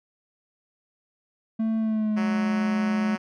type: tone with pitch glide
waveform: triangle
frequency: 222.2 to 212.9 Hz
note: A3 to G#3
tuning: +17 to +43 cents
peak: -20 dBFS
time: 1.59-3.16 s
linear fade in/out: 10 ms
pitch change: -74 cents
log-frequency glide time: 1.78-2.15 s
type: tone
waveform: 5% pulse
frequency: 185.8 Hz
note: F#3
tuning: 7 cents sharp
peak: -19 dBFS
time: 2.16-3.18 s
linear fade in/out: 20 ms
effects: low-pass 4000 Hz 12 dB/octave